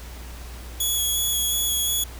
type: tone with vibrato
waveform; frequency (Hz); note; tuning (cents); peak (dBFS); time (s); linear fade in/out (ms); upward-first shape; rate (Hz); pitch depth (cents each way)
10% pulse; 3364; G#7; +22; -14; 0.8-2.04; 5; square; 2.8; 10
effects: added 60 Hz sine -36 dBFS peak until 2.19 s + pink hiss -43 dBFS RMS until 2.19 s